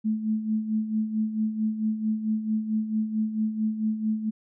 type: tone with tremolo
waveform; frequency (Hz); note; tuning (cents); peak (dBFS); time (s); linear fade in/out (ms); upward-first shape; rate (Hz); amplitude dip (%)
sine; 217.3; A3; -21; -21; 0.04-4.31; 20; sine; 4.5; 65
effects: none